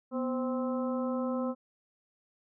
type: harmonic tone with a mistuned harmonic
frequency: 260.7 Hz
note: C4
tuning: 6 cents flat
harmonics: 1 / 2 / 3 / 4 / 5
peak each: -31 / -34 / -45 / -42 / -43 dBFS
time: 0.11-1.55 s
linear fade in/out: 50 ms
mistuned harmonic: 1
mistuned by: -95 cents
effects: none